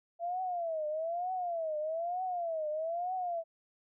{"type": "tone with vibrato", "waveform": "sine", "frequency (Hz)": 672, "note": "E5", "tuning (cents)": 33, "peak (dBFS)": -32, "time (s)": [0.19, 3.44], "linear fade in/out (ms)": 50, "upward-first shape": "triangle", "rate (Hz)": 1.1, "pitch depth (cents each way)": 200, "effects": []}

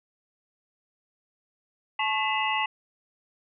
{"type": "tone cluster", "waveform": "sine", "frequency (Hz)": [866, 1092, 2010, 2620, 2830], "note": ["A5", "C#6", "B6", "E7", "F7"], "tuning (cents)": [-28, -26, 30, -11, 22], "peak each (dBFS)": [-28, -31, -30, -32, -32], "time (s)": [1.99, 2.66], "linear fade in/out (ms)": 5, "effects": []}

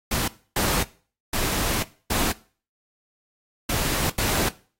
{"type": "noise bursts at uneven times", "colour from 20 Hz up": "pink", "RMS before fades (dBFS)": -24, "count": 6, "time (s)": [[0.11, 0.28], [0.56, 0.83], [1.33, 1.83], [2.1, 2.32], [3.69, 4.1], [4.18, 4.49]], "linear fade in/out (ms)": 5, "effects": ["noise-tail reverb RT60 0.4 s tail -19 dB re dry", "AAC 48 kbps"]}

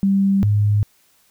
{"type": "tone pair in turn", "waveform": "sine", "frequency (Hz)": [196, 103.83], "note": ["G3", "G#2"], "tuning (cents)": [0, 0], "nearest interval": "major seventh", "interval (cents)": 1100, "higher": "first", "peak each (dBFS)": -13, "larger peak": "neither", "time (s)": [[0.03, 0.43], [0.43, 0.83]], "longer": "neither", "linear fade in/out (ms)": 0, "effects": ["white hiss -58 dBFS RMS until 1.3 s"]}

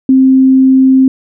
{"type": "tone", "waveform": "sine", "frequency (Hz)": 263.2, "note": "C4", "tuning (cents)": 10, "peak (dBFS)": -3, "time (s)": [0.09, 1.08], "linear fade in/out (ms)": 2, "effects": []}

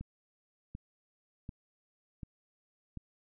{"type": "click train", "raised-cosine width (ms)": 5, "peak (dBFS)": -29, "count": 5, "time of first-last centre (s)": [0.01, 2.973], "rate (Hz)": 1.35, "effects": []}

